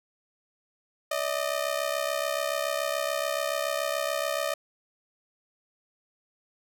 sawtooth ring-modulated tone, 610 Hz, D#5, 34 cents flat, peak -20 dBFS, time 1.11-4.54 s, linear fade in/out 5 ms, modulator 33.5 Hz, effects none

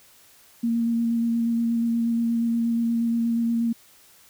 sine tone with vibrato, 232 Hz, A#3, 8 cents flat, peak -20 dBFS, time 0.63-3.73 s, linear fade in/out 10 ms, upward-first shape square, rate 8.4 Hz, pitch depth 11 cents each way, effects white hiss -54 dBFS RMS until 4.29 s

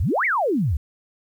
sine exponential two-way sweep, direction up then down, 63.1 to 2300 to 63.1 Hz, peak -18 dBFS, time 0-0.77 s, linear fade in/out 5 ms, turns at 0.25 s, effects 9-bit

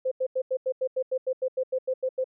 sine tone bursts, 518 Hz, C5, 17 cents flat, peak -23 dBFS, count 15, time 0.05-2.243 s, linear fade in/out 10 ms, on 65 ms, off 87 ms, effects none

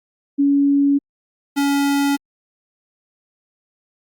sine / square tone pair in turn, 281.7 / 281.7 Hz, C#4 / C#4, +28 / +28 cents, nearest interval unison, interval 0 cents, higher neither, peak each -12 / -16 dBFS, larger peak first, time 0.38-0.99 / 1.56-2.17 s, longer neither, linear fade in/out 20 ms, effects Opus 32 kbps

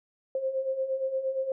sine beating tone pair, 523.3 / 531.9 Hz, C5 / C5, 0 / +28 cents, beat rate 8.6 Hz, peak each -34 / -28 dBFS, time 0.35-1.52 s, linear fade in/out 2 ms, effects none

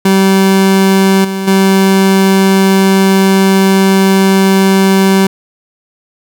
30% pulse tone with level steps, 192.7 Hz, G3, 29 cents flat, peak -3 / -12 / -3 dBFS, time 0.05-5.27 s, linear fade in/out 5 ms, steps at 1.24 / 1.47 s, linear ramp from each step 10 ms, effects none

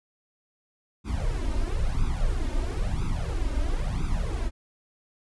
brown noise with flanger, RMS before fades -26 dBFS, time 1.04-4.51 s, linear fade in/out 50 ms, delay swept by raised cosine 0.81 to 3.31 ms, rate 1 Hz, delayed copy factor +0.9, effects resampled to 24000 Hz

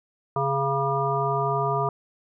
harmonic tone with a mistuned harmonic, 138.1 Hz, C#3, 6 cents flat, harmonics 1 / 3 / 5 / 7 / 9, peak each -28 / -28 / -28 / -28 / -28 dBFS, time 0.36-1.89 s, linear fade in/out 2 ms, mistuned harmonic 9, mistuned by -58 cents, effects none

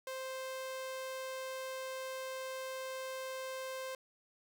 sawtooth tone, 523.3 Hz, C5, in tune, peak -36 dBFS, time 0.07-3.95 s, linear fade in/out 2 ms, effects none

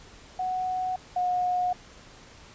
sine tone pair in turn, 740 / 723.1 Hz, F#5 / F#5, 0 / -40 cents, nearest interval unison, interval 40 cents, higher first, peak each -26 / -23 dBFS, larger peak second, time 0.39-0.96 / 1.16-1.73 s, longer neither, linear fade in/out 5 ms, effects pink hiss -50 dBFS RMS until 2.54 s + resampled to 16000 Hz

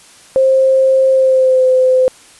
sine tone with pitch glide, 529 to 514.2 Hz, C5 to C5, +19 to -30 cents, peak -7 dBFS, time 0.36-2.08 s, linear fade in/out 0 ms, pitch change -49 cents, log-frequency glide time 1.1-1.65 s, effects white hiss -42 dBFS RMS until 2.39 s + resampled to 24000 Hz

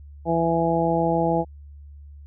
harmonic tone, 166.5 Hz, E3, 18 cents sharp, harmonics 1 / 2 / 3 / 4 / 5, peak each -25 / -25 / -25 / -25 / -25 dBFS, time 0.25-1.45 s, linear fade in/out 50 ms, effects added 72 Hz sine -40 dBFS peak until 2.26 s

